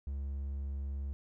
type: tone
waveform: triangle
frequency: 69.3 Hz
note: C#2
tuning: in tune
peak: -33 dBFS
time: 0.07-1.13 s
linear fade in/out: 0 ms
effects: none